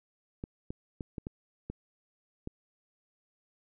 clicks, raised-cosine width 3 ms, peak -24 dBFS, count 7, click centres 0.439 / 0.705 / 1.008 / 1.182 / 1.269 / 1.7 / 2.474 s, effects none

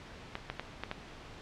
clicks, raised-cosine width 0.3 ms, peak -19 dBFS, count 5, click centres 0.354 / 0.5 / 0.596 / 0.836 / 0.914 s, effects pink hiss -49 dBFS RMS until 1.41 s + low-pass 4000 Hz 12 dB/octave

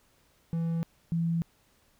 triangle / sine tone pair in turn, 165.9 / 166.96 Hz, E3 / E3, +11 / +22 cents, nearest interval unison, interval 11 cents, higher second, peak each -25 dBFS, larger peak neither, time 0.53-0.83 / 1.12-1.42 s, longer neither, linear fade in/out 0 ms, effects pink hiss -66 dBFS RMS until 1.99 s

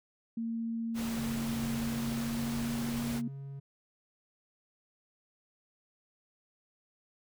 sine tone with pitch glide, 228.8 to 234.7 Hz, A#3 to A#3, -32 to +12 cents, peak -32 dBFS, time 0.37-3.28 s, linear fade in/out 5 ms, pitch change +44 cents, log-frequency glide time 1.43-3.08 s
pink noise, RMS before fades -41 dBFS, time 0.94-3.22 s, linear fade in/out 50 ms
triangle tone with vibrato, 137.3 Hz, C#3, 16 cents flat, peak -38 dBFS, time 1.18-3.6 s, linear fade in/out 10 ms, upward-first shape sine, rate 0.95 Hz, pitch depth 12 cents each way
effects none

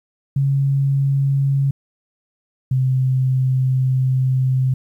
sine tone pair in turn, 137.9 / 130.14 Hz, C#3 / C3, -9 / -9 cents, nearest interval minor second, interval 100 cents, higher first, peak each -14 dBFS, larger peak neither, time 0.36-1.71 / 2.71-4.74 s, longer second, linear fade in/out 5 ms, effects 9-bit

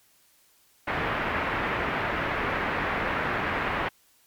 white low-pass noise, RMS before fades -28 dBFS, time 0.87-3.89 s, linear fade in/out 10 ms, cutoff 2100 Hz, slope 24 dB/octave, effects white hiss -62 dBFS RMS until 4.26 s + MP3 96 kbps

